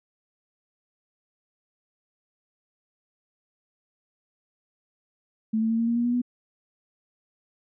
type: tone with pitch steps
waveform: sine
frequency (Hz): 220 / 223.5 / 227 / 230.5 / 234.2 / 237.8 / 241.6 / 245.4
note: A3 / A3 / A#3 / A#3 / A#3 / A#3 / B3 / B3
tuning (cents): 0 / +27 / -46 / -19 / +8 / +35 / -38 / -11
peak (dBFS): -21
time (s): 5.53-6.218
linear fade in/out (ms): 10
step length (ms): 86
effects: none